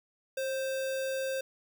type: tone with sample-and-hold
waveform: sine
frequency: 533 Hz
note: C5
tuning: 32 cents sharp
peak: -30 dBFS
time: 0.37-1.41 s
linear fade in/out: 5 ms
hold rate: 2100 Hz
effects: none